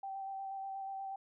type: tone with vibrato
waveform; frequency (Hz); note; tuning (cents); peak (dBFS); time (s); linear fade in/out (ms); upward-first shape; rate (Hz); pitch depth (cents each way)
sine; 778; G5; -13; -39; 0.03-1.16; 5; square; 8.3; 12
effects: none